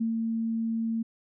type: tone with ADSR envelope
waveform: sine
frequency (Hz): 226.4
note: A3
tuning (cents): +50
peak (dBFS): -24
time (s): 0-1.03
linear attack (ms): 14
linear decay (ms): 120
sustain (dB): -2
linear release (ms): 12
effects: none